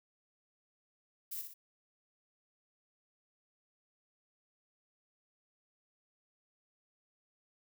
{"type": "noise with echo", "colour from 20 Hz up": "violet", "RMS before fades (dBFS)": -41, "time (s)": [1.31, 1.42], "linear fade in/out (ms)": 10, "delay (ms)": 60, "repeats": 2, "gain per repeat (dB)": -6, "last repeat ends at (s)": 1.54, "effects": []}